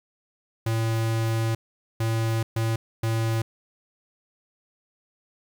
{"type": "tone bursts at uneven times", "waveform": "square", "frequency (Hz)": 112.9, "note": "A2", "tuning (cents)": 45, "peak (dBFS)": -23, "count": 4, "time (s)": [[0.66, 1.55], [2, 2.43], [2.56, 2.76], [3.03, 3.42]], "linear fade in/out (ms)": 5, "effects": ["10-bit"]}